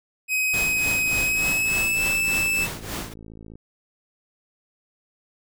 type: tone with pitch glide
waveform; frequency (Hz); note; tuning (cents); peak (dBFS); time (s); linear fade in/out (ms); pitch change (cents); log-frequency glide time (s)
45% pulse; 2526 to 2632; D#7 to E7; +26 to -3; -20; 0.28-2.68; 50; +71; 1.2-2.01
type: noise with tremolo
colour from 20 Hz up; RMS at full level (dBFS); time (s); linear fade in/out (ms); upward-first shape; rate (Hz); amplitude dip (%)
pink; -29; 0.53-3.14; 10; triangle; 3.4; 85
type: click train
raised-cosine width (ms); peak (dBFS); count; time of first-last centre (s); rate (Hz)
3; -29; 166; 0.55-3.555; 54.9
effects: none